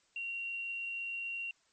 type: tone with quantisation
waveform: sine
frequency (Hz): 2753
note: F7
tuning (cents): -25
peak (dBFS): -36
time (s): 0.16-1.51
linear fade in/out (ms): 2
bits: 11
effects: white hiss -71 dBFS RMS until 1.72 s + MP3 32 kbps